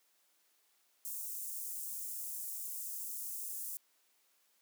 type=high-pass noise; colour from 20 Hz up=white; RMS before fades=-42 dBFS; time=1.05-3.77 s; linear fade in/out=0 ms; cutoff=7400 Hz; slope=24 dB/octave; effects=white hiss -73 dBFS RMS until 4.61 s + high-pass 300 Hz 12 dB/octave